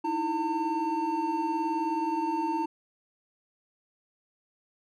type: tone cluster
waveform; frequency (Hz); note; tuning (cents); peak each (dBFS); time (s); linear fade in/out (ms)
triangle; 308.1 / 327.2 / 904; D#4 / E4 / A5; -17 / -13 / +47; -33 / -29 / -27; 0.04-2.66; 10
effects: none